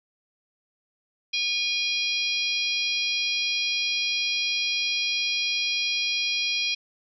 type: harmonic tone with a mistuned harmonic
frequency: 817 Hz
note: G#5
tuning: 29 cents flat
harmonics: 3 / 4 / 5 / 6 / 7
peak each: -27 / -29 / -31 / -33 / -34 dBFS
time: 1.33-6.75 s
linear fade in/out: 10 ms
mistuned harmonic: 7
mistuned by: -43 cents
effects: none